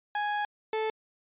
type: tone pair in turn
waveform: 30% pulse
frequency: 830.6 / 437.7 Hz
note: G#5 / A4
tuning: 0 / -9 cents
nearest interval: major seventh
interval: 1109 cents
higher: first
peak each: -25 dBFS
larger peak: neither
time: 0.15-0.45 / 0.73-0.9 s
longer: first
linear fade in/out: 2 ms
effects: resampled to 8000 Hz